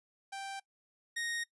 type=tone pair in turn; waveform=sawtooth; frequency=784 / 1864.7 Hz; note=G5 / A#6; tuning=0 / 0 cents; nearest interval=octave + minor third; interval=1500 cents; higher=second; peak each=-36 / -31 dBFS; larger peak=second; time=0.32-0.6 / 1.16-1.44 s; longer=neither; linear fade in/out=10 ms; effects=noise-tail reverb RT60 0.1 s tail -21 dB re dry + resampled to 24000 Hz